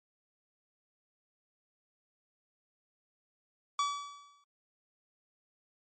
45% pulse tone with exponential decay, 1146 Hz, D6, 43 cents flat, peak -26 dBFS, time 3.79-4.44 s, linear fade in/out 2 ms, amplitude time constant 140 ms, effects noise-tail reverb RT60 0.1 s tail -26 dB re dry + MP3 32 kbps

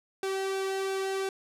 sawtooth tone with flanger, 385.9 Hz, G4, 27 cents flat, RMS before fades -31 dBFS, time 0.23-1.29 s, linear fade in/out 2 ms, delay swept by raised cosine 0.97 to 1.76 ms, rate 2.9 Hz, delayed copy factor -0.5, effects low-pass 11000 Hz 12 dB/octave

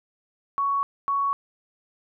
sine tone pair in turn, 1116 / 1116 Hz, C#6 / C#6, +11 / +11 cents, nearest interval unison, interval 0 cents, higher neither, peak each -21 dBFS, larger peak neither, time 0.58-0.83 / 1.08-1.33 s, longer neither, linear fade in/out 0 ms, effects none

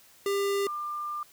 square / sine tone pair in turn, 398.9 / 1195.3 Hz, G4 / D6, +30 / +30 cents, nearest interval octave + perfect fifth, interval 1900 cents, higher second, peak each -26 / -31 dBFS, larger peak first, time 0.26-0.67 / 0.67-1.23 s, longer second, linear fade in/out 2 ms, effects white hiss -57 dBFS RMS until 1.32 s

